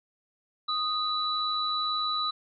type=tone pair together; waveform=sine; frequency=1244.5 / 3951 Hz; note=D#6 / B7; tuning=0 / 0 cents; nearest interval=octave + minor sixth; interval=2000 cents; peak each=-29 / -29 dBFS; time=0.68-2.31 s; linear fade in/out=10 ms; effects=none